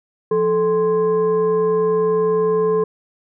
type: tone with frequency modulation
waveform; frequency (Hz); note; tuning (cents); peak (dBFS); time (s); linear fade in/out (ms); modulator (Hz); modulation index
sine; 434.9; A4; -20; -14; 0.31-2.84; 5; 610; 0.53
effects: none